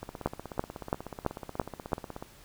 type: two click trains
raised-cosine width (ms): 1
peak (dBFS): -12 / -24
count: 6 / 37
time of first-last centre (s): 0.26-1.932 / 0.03-2.225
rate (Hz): 2.99 / 16.4
effects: pink hiss -55 dBFS RMS until 2.44 s